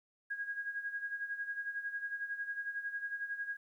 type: tone with tremolo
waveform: sine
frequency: 1640 Hz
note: G#6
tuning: 22 cents flat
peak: -34 dBFS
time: 0.3-3.57 s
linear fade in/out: 10 ms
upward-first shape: sine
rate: 11 Hz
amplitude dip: 70%
effects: 12-bit